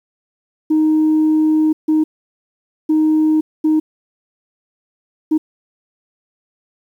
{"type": "tone bursts at uneven times", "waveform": "sine", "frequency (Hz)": 311.1, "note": "D#4", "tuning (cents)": 0, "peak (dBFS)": -9, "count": 5, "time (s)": [[0.7, 1.73], [1.88, 2.04], [2.89, 3.41], [3.64, 3.8], [5.31, 5.38]], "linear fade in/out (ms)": 10, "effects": ["tanh soft clip ceiling -8 dBFS", "8-bit"]}